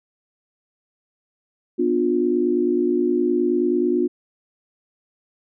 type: chord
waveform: sine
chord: B diminished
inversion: none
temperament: just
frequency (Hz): 246.9 / 296.3 / 355.6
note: B3 / D4 / F4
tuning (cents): 0 / +15 / +31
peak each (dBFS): -23 / -23 / -19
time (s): 1.78-4.08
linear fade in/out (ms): 20
effects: none